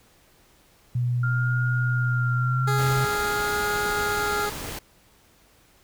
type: tone with pitch glide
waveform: sine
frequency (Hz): 122.3 to 130.32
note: B2 to C3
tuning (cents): -16 to -7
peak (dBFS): -21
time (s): 0.95-3.05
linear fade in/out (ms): 5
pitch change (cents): +109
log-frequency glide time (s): 2.32-2.68
type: tone with vibrato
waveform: sine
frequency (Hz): 1396.9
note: F6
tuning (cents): 0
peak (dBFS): -27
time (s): 1.23-4.46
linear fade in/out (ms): 5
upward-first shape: sine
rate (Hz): 0.5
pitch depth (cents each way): 31
type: tone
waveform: 15% pulse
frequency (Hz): 415.3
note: G#4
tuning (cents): 0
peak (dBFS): -19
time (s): 2.67-4.5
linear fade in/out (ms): 10
type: noise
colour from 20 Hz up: pink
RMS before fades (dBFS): -34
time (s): 2.78-4.79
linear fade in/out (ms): 5
effects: pink hiss -58 dBFS RMS until 5.83 s